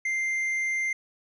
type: tone with tanh clipping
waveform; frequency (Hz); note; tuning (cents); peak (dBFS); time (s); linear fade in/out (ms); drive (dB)
sine; 2093; C7; 0; -26; 0.05-0.93; 5; 5
effects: none